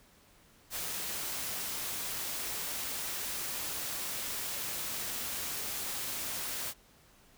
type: noise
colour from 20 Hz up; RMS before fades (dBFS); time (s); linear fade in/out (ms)
white; -37; 0.7-6.74; 50
effects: pink hiss -62 dBFS RMS until 7.37 s